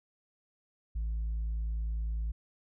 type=tone with tanh clipping; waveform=sine; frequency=55 Hz; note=A1; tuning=in tune; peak=-31 dBFS; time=0.95-2.32 s; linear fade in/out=10 ms; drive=1 dB; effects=none